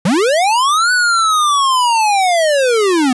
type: linear two-way sweep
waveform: square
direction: up then down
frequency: 154.6 to 1500 to 241.8 Hz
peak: -11 dBFS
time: 0.05-3.13 s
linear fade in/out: 5 ms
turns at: 0.92 s
effects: resampled to 24000 Hz